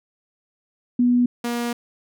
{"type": "tone pair in turn", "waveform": ["sine", "sawtooth"], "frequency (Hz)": [244.6, 238.2], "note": ["B3", "A#3"], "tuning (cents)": [-16, 38], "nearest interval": "unison", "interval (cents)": 46, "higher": "first", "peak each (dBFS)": [-14, -19], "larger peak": "first", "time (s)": [[0.99, 1.26], [1.44, 1.73]], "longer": "second", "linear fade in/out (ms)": 5, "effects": []}